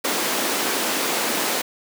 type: high-pass noise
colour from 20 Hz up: pink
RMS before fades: -23 dBFS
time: 0.04-1.62 s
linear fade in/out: 10 ms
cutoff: 250 Hz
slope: 24 dB/octave
effects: none